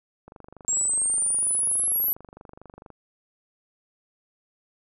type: click train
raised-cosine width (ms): 1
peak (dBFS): -30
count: 65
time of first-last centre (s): 0.28-2.903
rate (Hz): 24.4
type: linear sweep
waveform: sine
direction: up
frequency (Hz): 7459 to 11840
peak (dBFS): -21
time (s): 0.68-2.13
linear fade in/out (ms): 0
effects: none